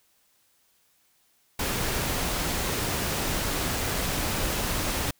pink noise, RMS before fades -28 dBFS, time 1.59-5.11 s, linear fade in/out 5 ms, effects white hiss -66 dBFS RMS until 5.19 s

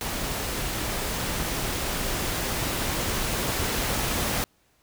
pink noise with level ramp, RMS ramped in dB -30 to -26 dBFS, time 0.01-4.44 s, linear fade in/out 0 ms, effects pink hiss -65 dBFS RMS until 4.82 s

